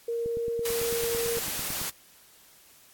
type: tone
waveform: sine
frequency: 466.2 Hz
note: A#4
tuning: in tune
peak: -27 dBFS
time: 0.08-1.39 s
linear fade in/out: 5 ms
type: click train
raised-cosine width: 3 ms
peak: -27 dBFS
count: 15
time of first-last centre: 0.26-1.816 s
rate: 9 Hz
type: noise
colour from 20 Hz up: white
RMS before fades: -32 dBFS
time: 0.65-1.9 s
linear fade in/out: 5 ms
effects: white hiss -56 dBFS RMS until 2.93 s + AAC 64 kbps